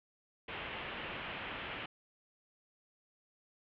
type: low-pass noise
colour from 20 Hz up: white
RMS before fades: -43 dBFS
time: 0.48-1.86 s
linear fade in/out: 5 ms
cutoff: 3100 Hz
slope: 48 dB/octave
effects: none